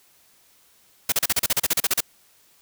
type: noise bursts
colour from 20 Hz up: white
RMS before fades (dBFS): -20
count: 14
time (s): 1.09-2.006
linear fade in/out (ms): 5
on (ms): 32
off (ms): 36
effects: white hiss -58 dBFS RMS until 2.61 s